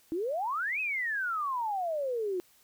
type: exponential two-way sweep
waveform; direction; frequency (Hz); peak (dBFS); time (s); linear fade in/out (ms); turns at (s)
sine; up then down; 311.1 to 2598 to 350.4; -29; 0.12-2.4; 0; 0.8
effects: white hiss -63 dBFS RMS until 2.63 s